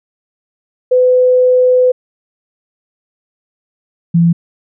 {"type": "tone pair in turn", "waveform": "sine", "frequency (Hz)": [504, 169.07], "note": ["B4", "E3"], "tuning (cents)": [35, 44], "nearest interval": "octave + perfect fifth", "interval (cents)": 1891, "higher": "first", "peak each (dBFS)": -6, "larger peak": "neither", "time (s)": [[0.91, 1.92], [4.14, 4.33]], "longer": "first", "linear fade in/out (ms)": 10, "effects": []}